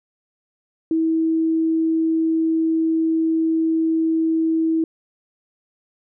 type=tone; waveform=sine; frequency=323.4 Hz; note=E4; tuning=33 cents flat; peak=-16 dBFS; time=0.91-4.84 s; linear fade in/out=2 ms; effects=none

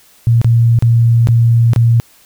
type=tone with dropouts; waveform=sine; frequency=116.6 Hz; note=A#2; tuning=1 cent sharp; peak=-6 dBFS; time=0.27-2 s; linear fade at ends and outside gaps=0 ms; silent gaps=0.415-0.445 / 0.789-0.824 / 1.272-1.286 / 1.734-1.761 s; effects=white hiss -47 dBFS RMS until 2.25 s

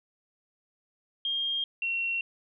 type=tone pair in turn; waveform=sine; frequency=3220 / 2729 Hz; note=G7 / F7; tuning=+46 / -41 cents; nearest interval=minor third; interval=287 cents; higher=first; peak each=-27 dBFS; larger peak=neither; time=1.25-1.64 / 1.82-2.21 s; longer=neither; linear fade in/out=2 ms; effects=none

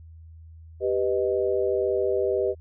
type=chord; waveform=sine; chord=G augmented; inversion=none; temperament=equal; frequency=392 / 493.9 / 622.3 Hz; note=G4 / B4 / D#5; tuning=0 / 0 / 0 cents; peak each=-24 / -26 / -28 dBFS; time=0.8-2.55 s; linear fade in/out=50 ms; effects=added 81 Hz sine -43 dBFS peak until 2.6 s

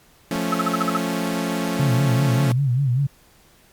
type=chord; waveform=sawtooth; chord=F augmented; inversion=none; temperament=equal; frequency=174.61 / 220 / 277.2 Hz; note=F3 / A3 / C#4; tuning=0 / 0 / 0 cents; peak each=-22 dBFS; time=0.31-2.52 s; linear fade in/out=2 ms
type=click; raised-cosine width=3 ms; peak=-23 dBFS; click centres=0.359 s
type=tone bursts; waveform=sine; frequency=1303 Hz; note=E6; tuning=20 cents flat; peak=-17 dBFS; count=7; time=0.52-0.97 s; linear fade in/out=5 ms; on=24 ms; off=47 ms
type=tone with vibrato; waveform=sine; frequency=131.1 Hz; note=C3; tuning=4 cents sharp; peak=-16 dBFS; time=1.79-3.07 s; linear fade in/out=10 ms; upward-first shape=sine; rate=5.1 Hz; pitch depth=150 cents each way
effects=pink hiss -54 dBFS RMS until 3.72 s + MP3 96 kbps

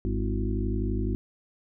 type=harmonic tone with a mistuned harmonic; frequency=51.91 Hz; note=G#1; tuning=in tune; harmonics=1 / 2 / 4 / 5 / 6 / 7; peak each=-28 / -31 / -34 / -35 / -36 / -36 dBFS; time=0.05-1.15 s; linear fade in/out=0 ms; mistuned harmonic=6; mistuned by=+70 cents; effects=none

